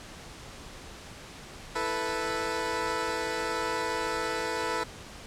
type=chord; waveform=15% pulse; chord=E suspended fourth; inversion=none; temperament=equal; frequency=329.6 / 440 / 493.9 Hz; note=E4 / A4 / B4; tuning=0 / 0 / 0 cents; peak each=-30 / -26 / -26 dBFS; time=1.75-4.84 s; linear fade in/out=10 ms; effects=pink hiss -45 dBFS RMS until 5.26 s + low-pass 8000 Hz 12 dB/octave